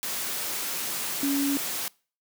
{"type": "tone in noise", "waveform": "sine", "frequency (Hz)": 280, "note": "C#4", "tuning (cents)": 18, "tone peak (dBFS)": -23, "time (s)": [1.23, 1.57], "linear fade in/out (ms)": 0, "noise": "white", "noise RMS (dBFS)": -31, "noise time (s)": [0.03, 1.88], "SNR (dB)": 5, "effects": ["noise-tail reverb RT60 0.4 s tail -25 dB re dry", "high-pass 150 Hz 12 dB/octave"]}